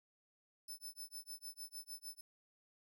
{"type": "tone with tremolo", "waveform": "15% pulse", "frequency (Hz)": 5274, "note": "E8", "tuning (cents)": 0, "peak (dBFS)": -39, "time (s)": [0.68, 2.21], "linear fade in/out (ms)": 5, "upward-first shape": "sine", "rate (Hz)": 6.6, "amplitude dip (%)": 100, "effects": []}